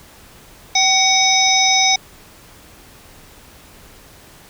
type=harmonic tone with a mistuned harmonic; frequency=749 Hz; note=F#5; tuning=21 cents sharp; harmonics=1 / 3 / 5 / 7 / 8; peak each=-18 / -18 / -18 / -18 / -18 dBFS; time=0.75-1.96 s; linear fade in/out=5 ms; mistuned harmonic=1; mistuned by=+36 cents; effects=pink hiss -44 dBFS RMS until 4.49 s